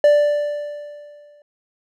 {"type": "tone with exponential decay", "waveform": "triangle", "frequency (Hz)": 587.3, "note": "D5", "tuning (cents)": 0, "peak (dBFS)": -6, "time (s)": [0.04, 1.42], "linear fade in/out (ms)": 2, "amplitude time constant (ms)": 300, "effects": []}